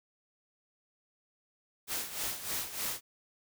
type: noise with tremolo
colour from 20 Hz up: white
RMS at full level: -34 dBFS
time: 1.87-3.01 s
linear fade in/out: 50 ms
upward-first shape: sine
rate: 3.3 Hz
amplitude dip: 70%
effects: none